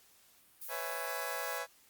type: noise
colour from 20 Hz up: violet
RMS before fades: -44 dBFS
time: 0.61-1.59 s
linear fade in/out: 10 ms
type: chord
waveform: 20% pulse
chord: C# minor seventh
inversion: third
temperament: just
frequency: 498.9 / 554.4 / 665.2 / 831.5 Hz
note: B4 / C#5 / E5 / G#5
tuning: +17 / 0 / +16 / +2 cents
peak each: -38 dBFS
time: 0.68-1.67 s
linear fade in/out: 50 ms
effects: white hiss -64 dBFS RMS until 1.89 s + Opus 48 kbps